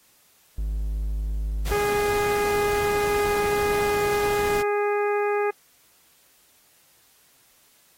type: tone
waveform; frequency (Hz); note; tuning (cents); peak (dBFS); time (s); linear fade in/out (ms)
triangle; 51.91; G#1; 0; -22; 0.58-1.74; 5
type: noise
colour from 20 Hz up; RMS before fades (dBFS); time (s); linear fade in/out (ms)
pink; -33; 1.65-4.63; 20
type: harmonic tone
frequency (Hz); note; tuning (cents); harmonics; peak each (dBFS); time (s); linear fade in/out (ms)
412.1; G#4; -13; 1 / 2 / 3 / 4 / 5 / 6; -22 / -28 / -32 / -34 / -36 / -38; 1.71-5.51; 10
effects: white hiss -59 dBFS RMS until 7.97 s + AAC 48 kbps